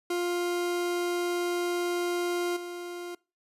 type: tone with level steps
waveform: 40% pulse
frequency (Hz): 351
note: F4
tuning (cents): +9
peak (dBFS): -26 / -35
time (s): 0.1-3.15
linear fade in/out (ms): 5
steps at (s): 2.56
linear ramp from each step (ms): 10
effects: noise-tail reverb RT60 0.3 s tail -23 dB re dry + resampled to 32000 Hz